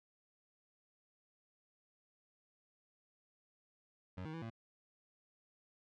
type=tone with pitch steps; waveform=25% pulse; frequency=92.3 / 157.2 / 164.6 / 113.7 Hz; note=F#2 / D#3 / E3 / A#2; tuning=-4 / +18 / -2 / -43 cents; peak=-39 dBFS; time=4.17-4.502 s; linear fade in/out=10 ms; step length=83 ms; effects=low-pass 3000 Hz 12 dB/octave